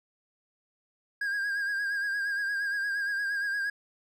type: tone with vibrato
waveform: triangle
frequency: 1623 Hz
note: G#6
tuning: 40 cents flat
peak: -26 dBFS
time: 1.21-3.7 s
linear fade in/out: 5 ms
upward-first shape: sine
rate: 8.6 Hz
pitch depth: 46 cents each way
effects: none